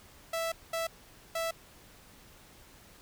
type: tone bursts at uneven times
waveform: sawtooth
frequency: 659.3 Hz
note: E5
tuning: in tune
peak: -27 dBFS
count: 3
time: 0.33-0.52 / 0.73-0.87 / 1.35-1.51 s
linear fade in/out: 5 ms
effects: pink hiss -56 dBFS RMS until 3.01 s